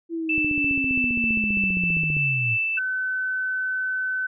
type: linear sweep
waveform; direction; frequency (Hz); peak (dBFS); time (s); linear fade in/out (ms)
sine; down; 336.6 to 110; -25; 0.09-2.58; 50
type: tone with tremolo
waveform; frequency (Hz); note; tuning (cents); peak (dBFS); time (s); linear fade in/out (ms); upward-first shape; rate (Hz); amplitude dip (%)
sine; 2646; E7; +6; -20; 0.29-2.79; 5; sine; 3.2; 25
type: click train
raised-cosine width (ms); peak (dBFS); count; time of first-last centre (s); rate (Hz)
3; -21; 28; 0.38-2.168; 15.1
type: tone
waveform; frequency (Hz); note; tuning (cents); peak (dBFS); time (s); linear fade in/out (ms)
sine; 1517; F#6; +43; -23; 2.77-4.27; 10
effects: none